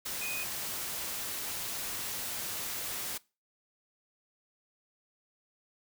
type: tone in noise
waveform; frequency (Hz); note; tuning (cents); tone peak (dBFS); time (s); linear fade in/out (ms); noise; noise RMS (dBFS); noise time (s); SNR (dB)
sine; 2489; D#7; 0; -36; 0.21-0.44; 10; white; -37; 0.05-3.18; -2
effects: noise-tail reverb RT60 0.3 s tail -22 dB re dry